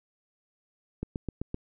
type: click train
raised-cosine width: 3 ms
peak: -19 dBFS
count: 5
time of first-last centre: 1.03-1.544 s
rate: 7.78 Hz
effects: none